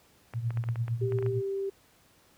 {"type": "tone with tremolo", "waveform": "sine", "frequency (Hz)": 116.54, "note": "A#2", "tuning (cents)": 0, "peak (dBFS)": -24, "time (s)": [0.33, 1.42], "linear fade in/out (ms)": 50, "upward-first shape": "triangle", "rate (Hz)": 8.8, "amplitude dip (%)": 80}
{"type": "clicks", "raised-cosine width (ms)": 0.5, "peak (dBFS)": -27, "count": 11, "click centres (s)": [0.337, 0.506, 0.573, 0.639, 0.688, 0.758, 0.881, 1.122, 1.187, 1.226, 1.263]}
{"type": "tone", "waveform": "sine", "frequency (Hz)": 392, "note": "G4", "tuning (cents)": 0, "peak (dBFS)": -29, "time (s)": [1.01, 1.7], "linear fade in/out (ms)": 10}
{"effects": ["pink hiss -62 dBFS RMS until 2.37 s", "high-pass 60 Hz 12 dB/octave"]}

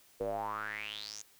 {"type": "tone with band-pass filter sweep", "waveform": "square", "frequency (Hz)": 52.8, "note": "G#1", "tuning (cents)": 29, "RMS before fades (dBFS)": -39, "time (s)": [0.2, 1.22], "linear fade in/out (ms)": 5, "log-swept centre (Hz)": [470, 6800], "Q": 7.8, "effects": ["white hiss -63 dBFS RMS until 1.39 s"]}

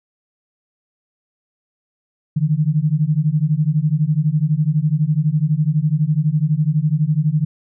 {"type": "beating tone pair", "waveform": "sine", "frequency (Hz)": [146.83, 158.83], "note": ["D3", "D#3"], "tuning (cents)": [0, 36], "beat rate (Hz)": 12, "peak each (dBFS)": -17, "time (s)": [2.36, 7.45], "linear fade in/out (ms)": 10, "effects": []}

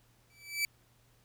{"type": "tone with exponential growth", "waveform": "sawtooth", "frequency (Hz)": 2311, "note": "D7", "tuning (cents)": -28, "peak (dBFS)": -23, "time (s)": [0.3, 0.65], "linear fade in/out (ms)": 1, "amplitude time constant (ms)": 74, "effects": ["added 118 Hz sine -68 dBFS peak until 1.24 s", "pink hiss -68 dBFS RMS until 1.24 s"]}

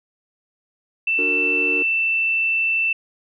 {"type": "tone", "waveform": "sine", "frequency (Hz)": 2667, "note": "E7", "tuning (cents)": 20, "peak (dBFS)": -17, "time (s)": [1.07, 2.93], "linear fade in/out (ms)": 5}
{"type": "chord", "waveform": "triangle", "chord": "D augmented", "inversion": "none", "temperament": "just", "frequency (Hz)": [293.7, 367.1, 458.9], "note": ["D4", "F#4", "A#4"], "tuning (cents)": [0, -14, -27], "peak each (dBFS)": -27, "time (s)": [1.18, 1.83], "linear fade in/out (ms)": 10}
{"effects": []}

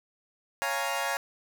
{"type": "chord", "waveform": "20% pulse", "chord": "Bb minor seventh", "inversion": "first", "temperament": "equal", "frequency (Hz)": [554.4, 698.5, 830.6, 932.3], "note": ["Db5", "F5", "Ab5", "Bb5"], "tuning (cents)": [0, 0, 0, 0], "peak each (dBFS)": -29, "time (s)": [0.62, 1.17], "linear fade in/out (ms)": 0, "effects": []}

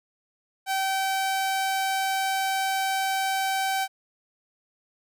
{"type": "tone", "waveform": "sawtooth", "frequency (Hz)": 771, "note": "G5", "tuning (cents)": -29, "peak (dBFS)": -20, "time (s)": [0.66, 3.88], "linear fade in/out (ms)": 50, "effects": []}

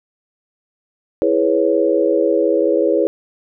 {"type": "chord", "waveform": "sine", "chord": "C# minor seventh", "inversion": "first", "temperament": "equal", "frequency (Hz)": [329.6, 415.3, 493.9, 554.4], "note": ["E4", "G#4", "B4", "C#5"], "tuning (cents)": [0, 0, 0, 0], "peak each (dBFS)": -18, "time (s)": [1.22, 3.07], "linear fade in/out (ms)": 0, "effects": []}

